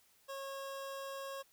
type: tone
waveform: 25% pulse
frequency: 546 Hz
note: C#5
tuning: 26 cents flat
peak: -38 dBFS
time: 0.28-1.43 s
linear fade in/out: 20 ms
effects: white hiss -69 dBFS RMS until 1.52 s